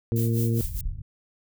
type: harmonic tone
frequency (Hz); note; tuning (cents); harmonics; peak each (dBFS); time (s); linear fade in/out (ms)
115.1; A#2; -22; 1 / 2 / 3 / 4; -22 / -28 / -32 / -34; 0.12-0.61; 0
type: noise with tremolo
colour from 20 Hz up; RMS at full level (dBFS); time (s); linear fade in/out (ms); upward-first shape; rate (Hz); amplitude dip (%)
violet; -33; 0.16-0.81; 2; sine; 4.9; 80
type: low-pass noise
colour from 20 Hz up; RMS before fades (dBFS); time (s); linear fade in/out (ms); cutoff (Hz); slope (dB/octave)
pink; -31; 0.61-1.02; 5; 110; 24
effects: none